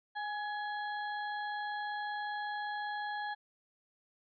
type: harmonic tone with a mistuned harmonic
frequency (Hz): 830.6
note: G#5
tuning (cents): 0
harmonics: 1 / 2 / 4 / 5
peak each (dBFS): -37 / -40 / -51 / -53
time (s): 0.15-3.35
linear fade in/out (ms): 20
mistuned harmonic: 2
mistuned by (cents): +25
effects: none